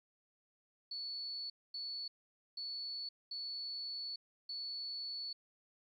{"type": "tone bursts at uneven times", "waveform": "sine", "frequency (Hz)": 4435, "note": "C#8", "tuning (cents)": 0, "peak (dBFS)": -40, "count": 5, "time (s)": [[0.91, 1.5], [1.74, 2.08], [2.57, 3.09], [3.31, 4.16], [4.49, 5.33]], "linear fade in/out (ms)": 5, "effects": ["13-bit"]}